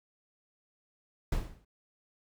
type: noise with exponential decay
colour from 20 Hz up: brown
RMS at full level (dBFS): -26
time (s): 1.32-1.65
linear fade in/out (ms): 5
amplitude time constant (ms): 71
effects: none